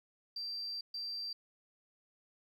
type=tone bursts at uneven times; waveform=sine; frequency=4699 Hz; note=D8; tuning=in tune; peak=-37 dBFS; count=2; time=0.36-0.81 / 0.94-1.33 s; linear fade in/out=5 ms; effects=tanh soft clip ceiling -33 dBFS + 12-bit